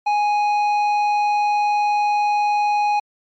sine tone with tanh clipping, 830.6 Hz, G#5, in tune, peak -17 dBFS, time 0.06-3 s, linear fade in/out 10 ms, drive 9 dB, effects MP3 64 kbps

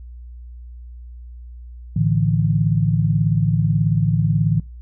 sine chord, A suspended fourth, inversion none, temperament just, 110 / 146.67 / 165 Hz, A2 / D3 / E3, 0 / -2 / +2 cents, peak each -19 dBFS, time 1.96-4.6 s, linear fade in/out 5 ms, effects noise-tail reverb RT60 0.3 s tail -26 dB re dry + added 60 Hz sine -34 dBFS peak until 4.81 s

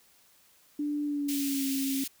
sine tone with pitch glide, 293.7 to 270.9 Hz, D4 to C#4, 0 to -40 cents, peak -28 dBFS, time 0.79-2.04 s, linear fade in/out 5 ms, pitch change -140 cents, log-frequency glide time 1.04-1.68 s
white high-pass noise, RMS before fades -36 dBFS, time 1.28-2.08 s, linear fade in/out 10 ms, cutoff 2300 Hz, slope 24 dB/octave
effects white hiss -62 dBFS RMS until 2.2 s

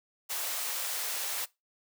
white high-pass noise, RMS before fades -34 dBFS, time 0.29-1.46 s, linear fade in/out 20 ms, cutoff 480 Hz, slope 24 dB/octave, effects noise-tail reverb RT60 0.2 s tail -20 dB re dry

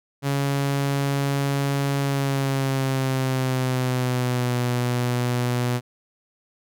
sawtooth tone with pitch glide, 139.6 to 122.94 Hz, C#3 to B2, +13 to -7 cents, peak -17 dBFS, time 0.22-5.81 s, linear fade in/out 50 ms, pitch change -220 cents, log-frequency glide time 2-4.57 s, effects none

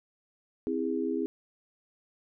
sine chord, C augmented, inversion none, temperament just, 261.6 / 327 / 408.8 Hz, C4 / E4 / G#4, 0 / -14 / -27 cents, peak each -32 dBFS, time 0.67-1.26 s, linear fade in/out 0 ms, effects none

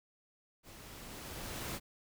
pink noise with level ramp, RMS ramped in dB -54 to -39 dBFS, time 0.63-1.8 s, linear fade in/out 50 ms, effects none

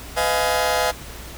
sawtooth chord, F half-diminished seventh, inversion second, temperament just, 502.9 / 628.6 / 698.5 / 838.1 Hz, Cb5 / Eb5 / F5 / Ab5, +31 / +18 / 0 / +16 cents, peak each -20 dBFS, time 0.16-0.92 s, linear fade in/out 20 ms, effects added 60 Hz sine -38 dBFS peak until 1.37 s + pink hiss -38 dBFS RMS until 1.37 s

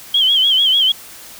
sine tone with vibrato, 3177 Hz, G7, 23 cents sharp, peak -10 dBFS, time 0.14-0.92 s, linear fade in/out 5 ms, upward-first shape sine, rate 6.7 Hz, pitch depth 90 cents each way, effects white hiss -37 dBFS RMS until 1.39 s

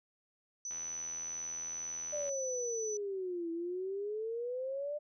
sine tone, 5980 Hz, F#8, 17 cents sharp, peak -38 dBFS, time 0.65-2.97 s, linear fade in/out 2 ms
click train, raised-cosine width 0.3 ms, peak -36 dBFS, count 131, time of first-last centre 0.71-2.292 s, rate 82.2 Hz
sine exponential two-way sweep, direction down then up, 601 to 329.6 to 601 Hz, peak -35 dBFS, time 2.12-4.99 s, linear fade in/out 20 ms, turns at 3.51 s
effects none

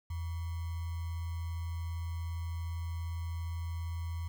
sine tone with sample-and-hold, 83.7 Hz, E2, 27 cents sharp, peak -34 dBFS, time 0.1-4.28 s, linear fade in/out 5 ms, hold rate 1050 Hz, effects none

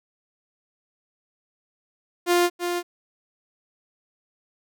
sawtooth tone with echo, 350.8 Hz, F4, 8 cents sharp, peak -13 dBFS, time 2.26-2.5 s, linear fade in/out 50 ms, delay 330 ms, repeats 1, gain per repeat -7 dB, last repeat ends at 2.83 s, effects none

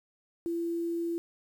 sine tone with quantisation, 338.4 Hz, E4, 45 cents sharp, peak -29 dBFS, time 0.46-1.18 s, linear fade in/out 0 ms, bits 9, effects none

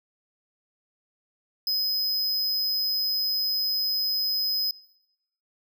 square tone, 5050 Hz, D#8, 25 cents sharp, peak -24 dBFS, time 1.67-4.71 s, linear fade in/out 2 ms, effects noise-tail reverb RT60 0.8 s tail -20 dB re dry

